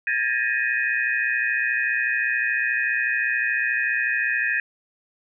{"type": "tone cluster", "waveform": "sine", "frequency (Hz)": [1625, 1739, 1870, 2495], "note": ["G#6", "A6", "A#6", "D#7"], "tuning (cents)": [-38, -21, 5, 4], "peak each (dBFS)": -26, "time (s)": [0.07, 4.6], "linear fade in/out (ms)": 2, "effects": []}